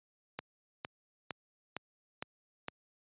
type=click train; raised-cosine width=0.3 ms; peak=-21 dBFS; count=6; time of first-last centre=0.39-2.684 s; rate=2.18 Hz; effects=high-pass 100 Hz 12 dB/octave + resampled to 8000 Hz